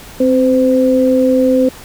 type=tone pair together; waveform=sine; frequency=261.4 / 512.6 Hz; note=C4 / C5; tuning=-1 / -36 cents; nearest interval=octave; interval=1165 cents; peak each=-11 dBFS; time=0.2-1.69 s; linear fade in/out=5 ms; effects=pink hiss -35 dBFS RMS until 1.84 s